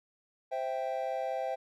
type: chord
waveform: triangle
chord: C major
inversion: none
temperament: equal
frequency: 523.3 / 659.3 / 784 Hz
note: C5 / E5 / G5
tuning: 0 / 0 / 0 cents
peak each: -34 dBFS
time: 0.51-1.56 s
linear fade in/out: 20 ms
effects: none